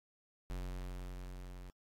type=tone with level ramp; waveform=square; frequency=45.47 Hz; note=F#1; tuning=29 cents flat; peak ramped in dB=-39 to -48 dBFS; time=0.5-1.7 s; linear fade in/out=0 ms; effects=AAC 48 kbps